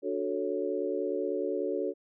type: chord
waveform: sine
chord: D major seventh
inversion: none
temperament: equal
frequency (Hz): 293.7 / 370 / 440 / 554.4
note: D4 / F#4 / A4 / C#5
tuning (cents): 0 / 0 / 0 / 0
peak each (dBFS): -36 / -33 / -33 / -35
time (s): 0.02-1.94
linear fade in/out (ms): 50
effects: none